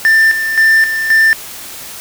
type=tone with tremolo; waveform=triangle; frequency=1784 Hz; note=A6; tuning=23 cents sharp; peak=-4 dBFS; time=0.05-1.33 s; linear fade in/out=0 ms; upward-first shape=square; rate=1.9 Hz; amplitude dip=60%; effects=white hiss -29 dBFS RMS until 2 s